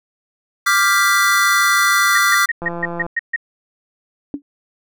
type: chord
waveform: square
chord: G dominant seventh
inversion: second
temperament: equal with one note detuned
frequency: 1174.7 / 1396.9 / 1583.5 / 1975.5 Hz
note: D6 / F6 / G6 / B6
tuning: 0 / 0 / +17 / 0 cents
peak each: -18 / -18 / -22 / -18 dBFS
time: 0.66-2.46 s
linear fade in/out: 10 ms
type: tone bursts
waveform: sine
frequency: 1864.7 Hz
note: A#6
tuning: in tune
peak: -15 dBFS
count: 8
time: 2.15-3.362 s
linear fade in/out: 5 ms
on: 29 ms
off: 140 ms
type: click train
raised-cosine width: 1 ms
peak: -14 dBFS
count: 77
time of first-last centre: 2.62-3.064 s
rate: 171 Hz
type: tone with exponential decay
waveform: sine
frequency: 285.2 Hz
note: C#4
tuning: 49 cents sharp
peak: -16 dBFS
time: 4.34-4.42 s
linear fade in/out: 1 ms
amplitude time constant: 16 ms
effects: none